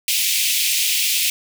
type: high-pass noise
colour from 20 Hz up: pink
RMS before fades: -19 dBFS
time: 0.08-1.3 s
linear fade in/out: 2 ms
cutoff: 2300 Hz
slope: 48 dB/octave
effects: none